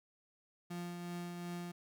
35% pulse tone with tremolo, 174.61 Hz, F3, in tune, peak -38 dBFS, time 0.7-1.72 s, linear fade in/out 10 ms, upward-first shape triangle, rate 2.7 Hz, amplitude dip 35%, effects none

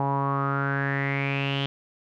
sawtooth tone with low-pass filter sweep, 138.59 Hz, C#3, in tune, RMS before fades -26 dBFS, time 0-1.66 s, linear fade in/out 0 ms, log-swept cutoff 880 to 3200 Hz, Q 7.8, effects none

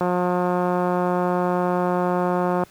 click train, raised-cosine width 1 ms, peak -9 dBFS, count 471, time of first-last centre 0.01-2.636 s, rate 179 Hz, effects pink hiss -51 dBFS RMS until 2.7 s + high-pass 80 Hz 12 dB/octave

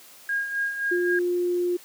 sine tone with tremolo, 1627 Hz, G#6, 36 cents flat, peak -22 dBFS, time 0.29-1.19 s, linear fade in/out 2 ms, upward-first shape sine, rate 3.8 Hz, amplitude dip 60%
sine tone, 353.8 Hz, F4, 23 cents sharp, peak -21 dBFS, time 0.91-1.77 s, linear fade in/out 10 ms
effects white hiss -49 dBFS RMS until 1.84 s + high-pass 200 Hz 12 dB/octave

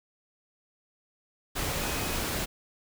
sine tone in noise, 2516 Hz, D#7, 19 cents sharp, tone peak -42 dBFS, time 1.8-2.17 s, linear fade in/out 20 ms, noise pink, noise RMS -31 dBFS, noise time 1.55-2.46 s, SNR -14 dB, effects none

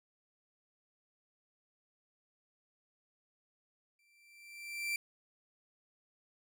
40% pulse tone with exponential growth, 2349 Hz, D7, in tune, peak -31 dBFS, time 3.99-4.96 s, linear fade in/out 2 ms, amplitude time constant 210 ms, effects none

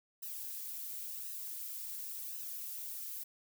violet noise with flanger, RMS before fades -43 dBFS, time 0.22-3.24 s, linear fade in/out 10 ms, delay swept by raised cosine 0.88 to 3.68 ms, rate 0.93 Hz, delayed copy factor -0.65, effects none

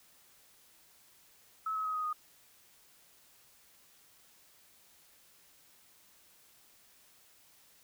sine tone with pitch steps, 1297 / 1281.4 / 1265.9 / 1250.7 / 1235.6 Hz, E6 / E6 / D#6 / D#6 / D#6, -28 / -49 / +30 / +9 / -12 cents, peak -32 dBFS, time 1.66-2.13 s, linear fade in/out 5 ms, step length 94 ms, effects white hiss -63 dBFS RMS until 7.83 s

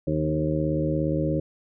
harmonic tone with a mistuned harmonic, 77.1 Hz, D#2, 15 cents flat, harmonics 1 / 2 / 3 / 4 / 5 / 6 / 7, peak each -33 / -26 / -36 / -27 / -33 / -36 / -29 dBFS, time 0.07-1.4 s, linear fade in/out 5 ms, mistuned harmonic 3, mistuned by +15 cents, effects none

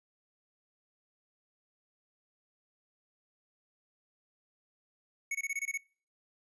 square tone bursts, 2217 Hz, C#7, in tune, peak -32 dBFS, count 8, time 5.31-5.776 s, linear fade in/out 5 ms, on 39 ms, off 22 ms, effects noise-tail reverb RT60 0.4 s tail -24 dB re dry + resampled to 24000 Hz

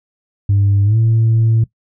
sine tone with pitch glide, 100 to 112.9 Hz, G2 to A2, +35 to +45 cents, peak -8 dBFS, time 0.49-1.64 s, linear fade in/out 5 ms, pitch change +210 cents, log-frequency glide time 0.84-0.97 s, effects noise-tail reverb RT60 0.1 s tail -19 dB re dry + tanh soft clip ceiling -7 dBFS

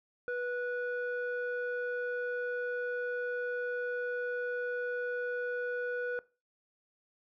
square tone with low-pass filter, 490 Hz, B4, 14 cents flat, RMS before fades -35 dBFS, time 0.28-6.19 s, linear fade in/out 0 ms, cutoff 1300 Hz, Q 3.9, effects noise-tail reverb RT60 0.3 s tail -20 dB re dry

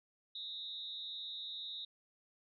sine tone with amplitude modulation, 3768 Hz, A#7, 18 cents sharp, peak -38 dBFS, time 0.35-1.85 s, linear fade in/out 5 ms, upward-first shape sine, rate 242 Hz, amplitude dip 85%, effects none

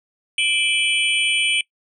sine tone cluster, 2354 / 2579 / 3008 / 3285 / 8890 Hz, D7 / E7 / F#7 / G#7 / C#9, +3 / -39 / +28 / -20 / +4 cents, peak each -21 / -26 / -20 / -26 / -28 dBFS, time 0.38-1.61 s, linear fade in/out 2 ms, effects noise-tail reverb RT60 0.1 s tail -23 dB re dry

